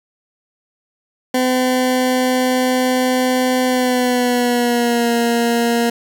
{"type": "tone with pitch glide", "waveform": "20% pulse", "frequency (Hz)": [254.6, 234.8], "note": ["C4", "A#3"], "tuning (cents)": [-47, 13], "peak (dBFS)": -9, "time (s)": [1.34, 5.9], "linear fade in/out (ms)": 5, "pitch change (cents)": -140, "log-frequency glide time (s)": [3.65, 5.12], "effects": ["8-bit"]}